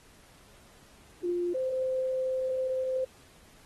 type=tone pair in turn; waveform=sine; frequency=351 / 518.9 Hz; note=F4 / C5; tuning=+9 / -14 cents; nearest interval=perfect fifth; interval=677 cents; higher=second; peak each=-27 dBFS; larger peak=neither; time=1.23-1.54 / 1.54-3.05 s; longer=second; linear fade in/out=10 ms; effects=pink hiss -58 dBFS RMS until 3.65 s + AAC 32 kbps